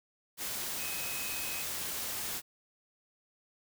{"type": "tone in noise", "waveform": "sine", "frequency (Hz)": 2536, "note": "D#7", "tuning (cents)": 32, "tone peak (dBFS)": -42, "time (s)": [0.77, 1.66], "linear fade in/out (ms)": 50, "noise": "white", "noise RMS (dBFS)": -37, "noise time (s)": [0.37, 2.42], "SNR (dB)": -8, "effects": []}